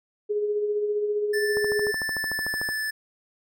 sine tone with tremolo, 416.8 Hz, G#4, 6 cents sharp, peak -21 dBFS, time 0.29-1.92 s, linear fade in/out 20 ms, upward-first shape sine, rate 15 Hz, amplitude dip 40%
square tone with pitch glide, 1763 to 1746.8 Hz, A6 to A6, +3 to -13 cents, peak -27 dBFS, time 1.33-2.91 s, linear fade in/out 10 ms, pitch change -16 cents, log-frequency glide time 2.03-2.61 s
click train, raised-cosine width 1 ms, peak -20 dBFS, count 16, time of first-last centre 1.57-2.689 s, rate 13.4 Hz
effects none

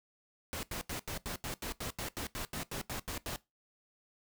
pink noise bursts, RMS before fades -39 dBFS, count 16, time 0.53-3.36 s, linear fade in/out 0 ms, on 100 ms, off 82 ms, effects noise-tail reverb RT60 0.2 s tail -19 dB re dry

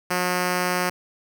5% pulse tone, 180 Hz, F#3, 47 cents flat, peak -10 dBFS, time 0.1-0.9 s, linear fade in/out 10 ms, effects none

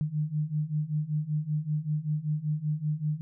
sine beating tone pair, 149 / 154.2 Hz, D3 / D#3, +25 / -15 cents, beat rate 5.2 Hz, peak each -31 / -29 dBFS, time 0.01-3.21 s, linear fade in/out 0 ms, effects none

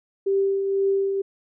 sine tone with tremolo, 392 Hz, G4, in tune, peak -17 dBFS, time 0.26-1.22 s, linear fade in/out 10 ms, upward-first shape triangle, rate 2 Hz, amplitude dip 45%, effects none

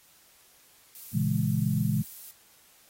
violet noise, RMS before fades -43 dBFS, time 0.95-2.31 s, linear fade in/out 0 ms
sine chord, A# half-diminished seventh, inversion none, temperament equal, 116.54 / 138.59 / 164.81 / 207.7 Hz, A#2 / C#3 / E3 / G#3, 0 / 0 / 0 / 0 cents, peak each -29 dBFS, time 1.13-2.03 s, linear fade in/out 20 ms
effects white hiss -59 dBFS RMS until 2.89 s + AAC 48 kbps

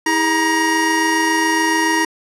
square tone cluster, 323.7 / 410.8 / 944 / 1885 Hz, E4 / G#4 / A#5 / A#6, -31 / -19 / +22 / +19 cents, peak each -20 / -27 / -20 / -19 dBFS, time 0.06-2.05 s, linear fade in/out 5 ms, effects low-pass 10000 Hz 12 dB/octave

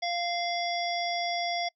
harmonic tone with a mistuned harmonic, 694 Hz, F5, 11 cents flat, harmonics 1 / 3 / 5 / 7 / 8, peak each -30 / -35 / -37 / -38 / -39 dBFS, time 0.02-1.69 s, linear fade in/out 10 ms, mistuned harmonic 5, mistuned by -39 cents, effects noise-tail reverb RT60 0.1 s tail -26 dB re dry

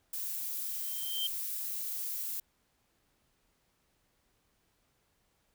violet noise, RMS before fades -37 dBFS, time 0.13-2.4 s, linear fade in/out 5 ms
sine tone with exponential growth, 3137 Hz, G7, 1 cent sharp, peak -29 dBFS, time 0.67-1.27 s, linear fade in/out 5 ms, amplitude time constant 130 ms
effects pink hiss -74 dBFS RMS until 5.54 s

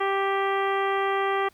harmonic tone with a mistuned harmonic, 392 Hz, G4, in tune, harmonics 1 / 2 / 3 / 4 / 5 / 6 / 7 / 8, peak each -26 / -28 / -28 / -36 / -32 / -40 / -42 / -41 dBFS, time 0-1.49 s, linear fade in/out 10 ms, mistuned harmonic 8, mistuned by +33 cents, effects pink hiss -60 dBFS RMS until 1.53 s

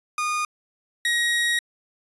30% pulse tone pair in turn, 1224 / 1892.4 Hz, D#6 / A#6, -29 / +26 cents, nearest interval minor sixth, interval 755 cents, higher second, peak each -20 / -17 dBFS, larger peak second, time 0.18-0.45 / 1.05-1.59 s, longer second, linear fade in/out 2 ms, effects resampled to 24000 Hz

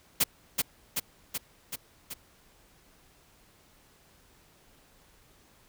white noise with echo, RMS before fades -23 dBFS, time 0.2-0.24 s, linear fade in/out 10 ms, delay 380 ms, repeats 5, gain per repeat -3 dB, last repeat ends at 2.14 s, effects pink hiss -61 dBFS RMS until 5.68 s

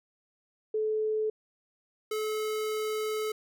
sine / square tone pair in turn, 432.7 / 431.1 Hz, A4 / A4, -29 / -35 cents, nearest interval unison, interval 6 cents, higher first, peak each -26 / -30 dBFS, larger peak first, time 0.74-1.3 / 2.11-3.32 s, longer second, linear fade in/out 5 ms, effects none

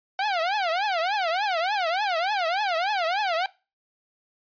sawtooth tone with vibrato, 743 Hz, F#5, 7 cents sharp, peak -19 dBFS, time 0.19-3.46 s, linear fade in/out 2 ms, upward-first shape triangle, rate 3.4 Hz, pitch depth 280 cents each way, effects noise-tail reverb RT60 0.3 s tail -21 dB re dry + resampled to 11025 Hz

